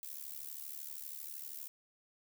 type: noise with amplitude modulation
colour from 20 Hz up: violet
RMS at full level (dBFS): -42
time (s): 0.03-1.68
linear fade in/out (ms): 0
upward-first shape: sine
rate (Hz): 72.7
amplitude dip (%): 85
effects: none